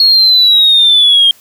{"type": "linear sweep", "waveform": "sine", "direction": "down", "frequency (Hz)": [4323, 3199], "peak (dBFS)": -3, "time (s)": [0, 1.31], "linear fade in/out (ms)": 2, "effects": ["tanh soft clip ceiling 0 dBFS", "white hiss -44 dBFS RMS until 1.4 s"]}